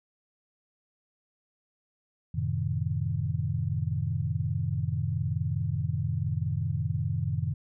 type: chord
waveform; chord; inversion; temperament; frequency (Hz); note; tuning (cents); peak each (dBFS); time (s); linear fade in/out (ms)
sine; F# diminished seventh; none; equal with one note detuned; 91.17 / 110 / 130.81 / 155.56; F#2 / A2 / C3 / Eb3; -25 / 0 / 0 / 0; -32; 2.34-7.54; 10
effects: none